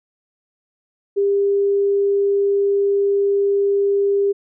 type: tone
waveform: sine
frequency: 400 Hz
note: G4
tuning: 35 cents sharp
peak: -14 dBFS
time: 1.16-4.33 s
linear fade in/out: 20 ms
effects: none